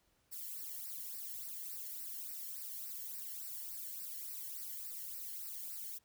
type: noise with flanger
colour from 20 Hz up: violet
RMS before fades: -45 dBFS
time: 0.31-5.99 s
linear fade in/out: 20 ms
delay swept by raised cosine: 0.29 to 0.84 ms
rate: 3.5 Hz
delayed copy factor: -1
effects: pink hiss -75 dBFS RMS until 6.04 s